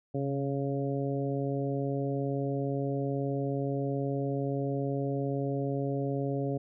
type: harmonic tone with a mistuned harmonic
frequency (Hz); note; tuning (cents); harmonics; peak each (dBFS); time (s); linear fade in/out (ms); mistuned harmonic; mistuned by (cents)
139; C#3; +5; 1 / 2 / 3 / 4 / 5; -32 / -34 / -35 / -37 / -42; 0.14-6.58; 10; 1; -29
effects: none